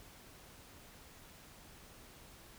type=silence; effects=pink hiss -57 dBFS RMS until 2.58 s